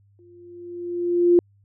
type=tone with exponential growth; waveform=sine; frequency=349.2 Hz; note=F4; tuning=in tune; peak=-10 dBFS; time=0.19-1.39 s; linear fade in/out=1 ms; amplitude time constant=260 ms; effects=added 100 Hz sine -55 dBFS peak until 1.64 s